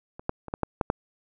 clicks, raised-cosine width 1 ms, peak -26 / -11 / -24 / -14 / -10 / -9 / -8 dBFS, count 7, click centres 0.195 / 0.294 / 0.483 / 0.539 / 0.633 / 0.812 / 0.901 s, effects none

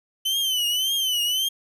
40% pulse tone with vibrato, 3041 Hz, F#7, 47 cents sharp, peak -20 dBFS, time 0.25-1.49 s, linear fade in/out 10 ms, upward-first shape triangle, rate 1.8 Hz, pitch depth 120 cents each way, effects none

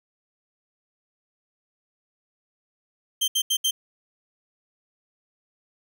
sawtooth tone bursts at uneven times, 3142 Hz, G7, 3 cents sharp, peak -17 dBFS, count 4, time 3.21-3.28 / 3.35-3.42 / 3.5-3.57 / 3.64-3.71 s, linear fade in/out 10 ms, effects none

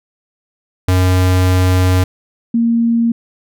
square / sine tone pair in turn, 92 / 232.1 Hz, F#2 / A#3, -9 / -7 cents, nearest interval octave + major third, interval 1602 cents, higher second, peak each -10 dBFS, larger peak neither, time 0.88-2.04 / 2.54-3.12 s, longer first, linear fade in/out 5 ms, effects none

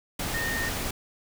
sine tone in noise, 1838 Hz, A#6, 25 cents flat, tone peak -29 dBFS, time 0.34-0.69 s, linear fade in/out 5 ms, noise pink, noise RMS -31 dBFS, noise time 0.19-0.91 s, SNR -1 dB, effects none

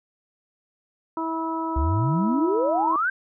harmonic tone, 325 Hz, E4, 24 cents flat, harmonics 1 / 2 / 3 / 4, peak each -28 / -36 / -28 / -34 dBFS, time 1.17-2.96 s, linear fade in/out 2 ms
sine exponential sweep, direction up, 63.9 to 1603 Hz, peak -20 dBFS, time 1.76-3.1 s, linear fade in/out 5 ms
effects none

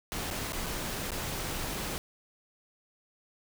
pink noise with dropouts, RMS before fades -35 dBFS, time 0.12-1.98 s, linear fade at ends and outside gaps 0 ms, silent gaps 0.303-0.31 / 0.522-0.531 / 0.661-0.665 / 1.106-1.118 s, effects none

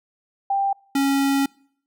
sine / square tone pair in turn, 790 / 275.8 Hz, G5 / C#4, +13 / -9 cents, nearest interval octave + tritone, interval 1822 cents, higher first, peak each -18 dBFS, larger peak neither, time 0.5-0.73 / 0.95-1.46 s, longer second, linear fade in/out 5 ms, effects noise-tail reverb RT60 0.6 s tail -26 dB re dry

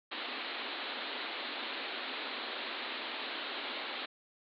white band-pass noise, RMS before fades -40 dBFS, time 0.11-4.06 s, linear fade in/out 10 ms, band 230 to 4200 Hz, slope 96 dB/octave, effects none

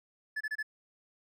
triangle tone bursts, 1726 Hz, A6, 34 cents flat, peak -30 dBFS, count 4, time 0.36-0.629 s, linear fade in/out 10 ms, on 47 ms, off 27 ms, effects none

